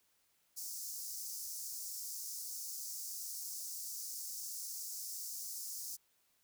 pink high-pass noise, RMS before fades -44 dBFS, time 0.56-5.97 s, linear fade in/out 20 ms, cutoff 5100 Hz, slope 48 dB/octave, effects white hiss -75 dBFS RMS until 6.43 s

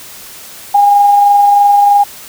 sine tone with amplitude modulation, 813 Hz, G#5, 37 cents flat, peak -3 dBFS, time 0.74-2.04 s, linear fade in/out 10 ms, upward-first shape sine, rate 23.1 Hz, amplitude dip 25%, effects white hiss -32 dBFS RMS until 2.28 s

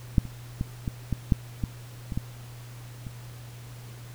clicks, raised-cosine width 5 ms, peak -6 / -26 / -15 / -16 / -14 / -7 / -14 / -19 / -15 / -25 dBFS, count 10, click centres 0.182 / 0.253 / 0.611 / 0.878 / 1.127 / 1.322 / 1.638 / 2.122 / 2.175 / 3.068 s, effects added 120 Hz sine -41 dBFS peak until 4.14 s + pink hiss -50 dBFS RMS until 4.14 s

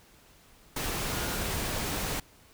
sine tone in noise, 1431 Hz, F6, 42 cents sharp, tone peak -43 dBFS, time 1.11-1.39 s, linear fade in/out 5 ms, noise pink, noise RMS -32 dBFS, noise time 0.76-2.2 s, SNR -14 dB, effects pink hiss -58 dBFS RMS until 2.53 s

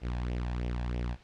sawtooth tone with flanger, 60.4 Hz, B1, 38 cents flat, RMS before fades -33 dBFS, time 0.01-1.17 s, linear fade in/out 50 ms, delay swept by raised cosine 0.34 to 1.21 ms, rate 3.1 Hz, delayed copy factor +0.65, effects pink hiss -59 dBFS RMS until 1.23 s + low-pass 4000 Hz 12 dB/octave

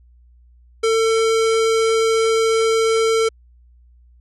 square tone, 448.6 Hz, A4, 34 cents sharp, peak -15 dBFS, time 0.83-3.29 s, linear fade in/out 10 ms, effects added 60 Hz sine -47 dBFS peak until 4.2 s + resampled to 22050 Hz

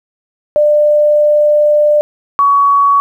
sine tone pair in turn, 596 / 1125.1 Hz, D5 / C#6, +25 / +25 cents, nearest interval major seventh, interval 1100 cents, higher second, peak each -6 dBFS, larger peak neither, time 0.56-2.01 / 2.39-3 s, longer first, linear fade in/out 0 ms, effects 8-bit

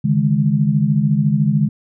sine chord, C# suspended second, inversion none, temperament equal with one note detuned, 141.75 / 155.56 / 207.7 Hz, C#3 / D#3 / G#3, +39 / 0 / 0 cents, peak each -17 dBFS, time 0.04-1.69 s, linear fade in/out 10 ms, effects none

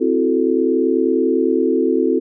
sine chord, F# half-diminished seventh, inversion second, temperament equal, 261.6 / 329.6 / 370 / 440 Hz, C4 / E4 / F#4 / A4, 0 / 0 / 0 / 0 cents, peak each -19 dBFS, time 0-2.2 s, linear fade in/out 20 ms, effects none

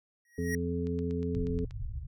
square tone with exponential growth, 1894 Hz, A#6, 27 cents sharp, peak -31 dBFS, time 0.25-0.55 s, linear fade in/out 2 ms, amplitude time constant 64 ms
harmonic tone, 85.9 Hz, F2, 28 cents flat, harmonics 1 / 2 / 3 / 5, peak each -35 / -35 / -35 / -35 dBFS, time 0.38-1.65 s, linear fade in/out 5 ms
click train, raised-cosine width 0.2 ms, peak -34 dBFS, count 8, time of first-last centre 0.87-1.709 s, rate 8.34 Hz
pink low-pass noise, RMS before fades -37 dBFS, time 1.33-2.07 s, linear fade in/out 10 ms, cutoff 130 Hz, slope 96 dB/octave
effects none

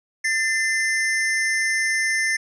square tone pair together, 1787.7 / 2067 Hz, A6 / C7, +27 / -22 cents, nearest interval minor third, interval 251 cents, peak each -23 dBFS, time 0.24-2.37 s, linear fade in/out 10 ms, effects resampled to 24000 Hz

